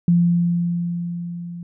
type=tone with level ramp; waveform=sine; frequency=172.7 Hz; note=F3; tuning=19 cents flat; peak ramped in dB=-11 to -30 dBFS; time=0.08-1.63 s; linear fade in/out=2 ms; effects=none